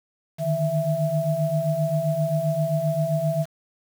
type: tone cluster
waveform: sine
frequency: 150.1 / 157.7 / 661 Hz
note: D3 / D#3 / E5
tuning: +38 / +24 / +5 cents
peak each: -26 / -25 / -24 dBFS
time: 0.38-3.46 s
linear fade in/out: 50 ms
effects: 7-bit